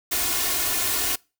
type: noise with comb filter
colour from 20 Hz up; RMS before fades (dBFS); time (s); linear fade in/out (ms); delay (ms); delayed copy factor
white; -24; 0.11-1.16; 10; 2.8; +1
effects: noise-tail reverb RT60 0.3 s tail -25 dB re dry